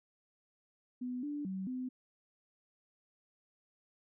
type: tone with pitch steps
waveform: sine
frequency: 249.4 / 292.3 / 189.9 / 254.6 Hz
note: B3 / D4 / F#3 / C4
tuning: +17 / -8 / +45 / -47 cents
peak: -36 dBFS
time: 1.01-1.89 s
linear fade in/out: 10 ms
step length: 220 ms
effects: none